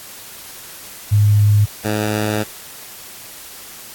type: tone pair in turn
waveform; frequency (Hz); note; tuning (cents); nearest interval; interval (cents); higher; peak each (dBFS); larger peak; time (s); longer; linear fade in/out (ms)
sine / 10% pulse; 103.9 / 106.45; G#2 / G#2; +1 / +43; unison; 42; second; -9; neither; 1.11-1.66 / 1.84-2.44; second; 20
effects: white hiss -36 dBFS RMS until 3.94 s + AAC 64 kbps